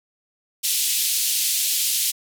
white band-pass noise, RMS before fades -22 dBFS, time 0.63-2.12 s, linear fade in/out 20 ms, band 2800 to 14000 Hz, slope 24 dB/octave, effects none

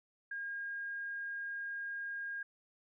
sine tone, 1621 Hz, G#6, 42 cents flat, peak -38 dBFS, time 0.31-2.43 s, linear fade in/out 5 ms, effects none

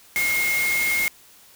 sine tone in noise, 2146 Hz, C7, 43 cents sharp, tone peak -20 dBFS, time 0.16-1.08 s, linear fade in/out 0 ms, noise white, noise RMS -28 dBFS, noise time 0.16-1.08 s, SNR +5 dB, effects white hiss -51 dBFS RMS until 1.55 s

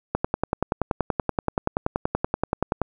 click train, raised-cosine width 1 ms, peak -7 dBFS, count 29, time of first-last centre 0.15-2.817 s, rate 10.5 Hz, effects none

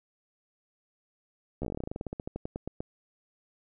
slowing click train, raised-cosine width 2 ms, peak -21 dBFS, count 24, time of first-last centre 1.62-2.805 s, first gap 13 ms, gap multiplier 1.11, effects none

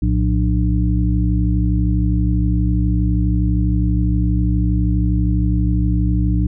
harmonic tone with a mistuned harmonic, 59.7 Hz, A#1, 42 cents sharp, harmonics 1 / 2 / 3 / 5, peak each -16 / -19 / -21 / -23 dBFS, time 0.02-6.47 s, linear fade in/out 5 ms, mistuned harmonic 2, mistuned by -110 cents, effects none

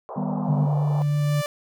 white band-pass noise, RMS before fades -34 dBFS, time 0.09-1.02 s, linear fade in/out 0 ms, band 430 to 990 Hz, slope 48 dB/octave
sine chord, Eb augmented, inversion none, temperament equal, 155.56 / 196 / 246.9 Hz, Eb3 / G3 / B3, 0 / 0 / 0 cents, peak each -29 / -27 / -29 dBFS, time 0.16-0.66 s, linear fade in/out 10 ms
sawtooth tone with exponential growth, 587.3 Hz, D5, in tune, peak -21 dBFS, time 0.44-1.46 s, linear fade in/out 1 ms, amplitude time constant 220 ms
sine tone with vibrato, 146.5 Hz, D3, 4 cents flat, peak -19 dBFS, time 0.48-1.42 s, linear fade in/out 20 ms, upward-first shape sine, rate 6.2 Hz, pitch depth 10 cents each way
effects none

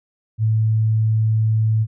sine tone, 110 Hz, A2, in tune, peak -14 dBFS, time 0.38-1.87 s, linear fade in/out 50 ms, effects none

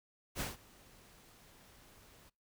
pink noise with ADSR envelope, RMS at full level -37 dBFS, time 0.35-2.3 s, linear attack 53 ms, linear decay 160 ms, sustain -24 dB, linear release 14 ms, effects noise-tail reverb RT60 0.3 s tail -26 dB re dry

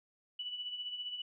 sine tone with tremolo, 2960 Hz, F#7, in tune, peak -36 dBFS, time 0.39-1.22 s, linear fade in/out 5 ms, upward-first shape sine, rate 15 Hz, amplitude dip 55%, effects none

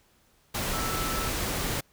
sine tone in noise, 1318.5 Hz, E6, in tune, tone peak -34 dBFS, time 0.73-1.29 s, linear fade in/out 10 ms, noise pink, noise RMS -30 dBFS, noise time 0.54-1.81 s, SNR -7 dB, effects pink hiss -64 dBFS RMS until 1.92 s

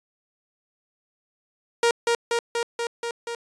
sawtooth tone with echo, 469.2 Hz, A#4, 11 cents sharp, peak -13 dBFS, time 1.83-1.91 s, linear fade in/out 2 ms, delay 240 ms, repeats 6, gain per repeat -2 dB, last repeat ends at 3.35 s, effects resampled to 22050 Hz

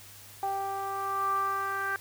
10% pulse tone with low-pass filter sweep, 392 Hz, G4, in tune, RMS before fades -31 dBFS, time 0.43-1.96 s, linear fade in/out 0 ms, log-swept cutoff 840 to 1500 Hz, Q 7.3, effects added 100 Hz sine -56 dBFS peak until 2 s + white hiss -50 dBFS RMS until 2 s

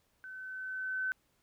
sine tone with level ramp, 1522 Hz, F#6, 48 cents sharp, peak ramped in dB -44 to -30 dBFS, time 0.24-1.12 s, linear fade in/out 0 ms, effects pink hiss -74 dBFS RMS until 1.42 s

